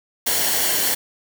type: noise with comb filter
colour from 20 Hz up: white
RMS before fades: -20 dBFS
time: 0.26-0.95 s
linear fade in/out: 10 ms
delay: 0.8 ms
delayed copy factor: -0.5
effects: none